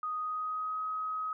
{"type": "tone with pitch glide", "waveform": "sine", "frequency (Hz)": [1244.5, 1266.3], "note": ["D#6", "D#6"], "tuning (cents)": [0, 30], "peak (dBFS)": -32, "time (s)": [0.03, 1.33], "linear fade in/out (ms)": 2, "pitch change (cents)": 30, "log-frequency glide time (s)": [0.18, 0.82], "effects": []}